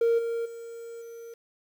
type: tone with level steps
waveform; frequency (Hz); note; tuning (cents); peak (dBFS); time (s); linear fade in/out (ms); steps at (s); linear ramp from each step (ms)
triangle; 463.7; A#4; -9; -17 / -25 / -36 / -38; 0.01-1.34; 5; 0.18 / 0.45 / 1.01; 10
effects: tanh soft clip ceiling -15 dBFS + 9-bit